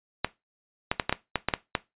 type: clicks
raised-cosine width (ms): 0.3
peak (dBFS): -7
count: 9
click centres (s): 0.246 / 0.915 / 0.998 / 1.095 / 1.126 / 1.357 / 1.486 / 1.538 / 1.752
effects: noise-tail reverb RT60 0.2 s tail -17 dB re dry + resampled to 8000 Hz